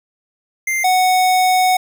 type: tone pair in turn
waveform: square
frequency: 2093 / 740 Hz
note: C7 / F#5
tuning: 0 / 0 cents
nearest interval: octave + tritone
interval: 1800 cents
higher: first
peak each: -17 / -12 dBFS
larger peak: second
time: 0.67-0.84 / 0.84-1.77 s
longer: second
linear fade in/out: 5 ms
effects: none